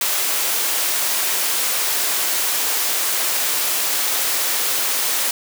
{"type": "high-pass noise", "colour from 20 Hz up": "white", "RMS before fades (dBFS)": -20, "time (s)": [0.01, 5.31], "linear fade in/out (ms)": 2, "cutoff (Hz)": 390, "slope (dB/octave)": 12, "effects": []}